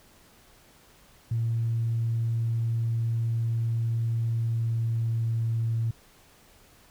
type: tone with pitch glide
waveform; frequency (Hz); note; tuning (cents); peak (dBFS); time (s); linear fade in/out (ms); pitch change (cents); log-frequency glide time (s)
sine; 115 to 114.21; A#2 to A#2; -23 to -35; -23; 1.31-5.91; 5; -12; 4.29-5.48
effects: tanh soft clip ceiling -19 dBFS + pink hiss -57 dBFS RMS until 6.9 s